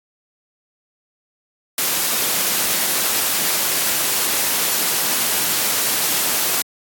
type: noise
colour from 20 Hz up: white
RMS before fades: -19 dBFS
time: 1.78-6.62 s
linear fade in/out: 2 ms
effects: high-pass 150 Hz 12 dB/octave + AAC 64 kbps